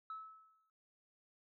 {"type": "tone with exponential decay", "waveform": "sine", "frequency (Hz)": 1300, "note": "E6", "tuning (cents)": -24, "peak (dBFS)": -40, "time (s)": [0.1, 0.7], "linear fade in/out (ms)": 2, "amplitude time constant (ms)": 130, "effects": ["tanh soft clip ceiling -39 dBFS"]}